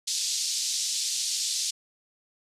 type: band-pass noise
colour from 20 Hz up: pink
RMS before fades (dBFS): -29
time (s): 0.07-1.71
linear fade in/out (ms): 10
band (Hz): 4100 to 8000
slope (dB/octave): 24
effects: resampled to 32000 Hz